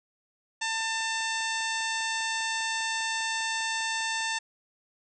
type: harmonic tone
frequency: 895 Hz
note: A5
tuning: 29 cents sharp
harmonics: 1 / 2 / 3 / 4 / 5 / 6 / 7 / 8 / 9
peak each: -34 / -32 / -36 / -37 / -40 / -41 / -40 / -44 / -41 dBFS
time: 0.61-4.39 s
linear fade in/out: 10 ms
effects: none